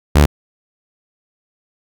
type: tone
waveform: sawtooth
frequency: 73.4 Hz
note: D2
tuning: in tune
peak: -3 dBFS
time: 0.15-0.26 s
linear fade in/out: 10 ms
effects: none